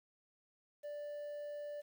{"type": "tone with quantisation", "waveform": "triangle", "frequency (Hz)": 587.3, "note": "D5", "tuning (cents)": 0, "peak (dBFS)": -40, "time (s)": [0.83, 1.82], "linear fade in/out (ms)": 20, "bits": 11, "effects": []}